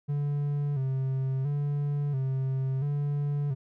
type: tone with vibrato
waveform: triangle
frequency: 138.59 Hz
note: C#3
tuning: in tune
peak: -24 dBFS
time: 0.08-3.55 s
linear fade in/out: 20 ms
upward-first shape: square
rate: 0.73 Hz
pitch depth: 73 cents each way
effects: none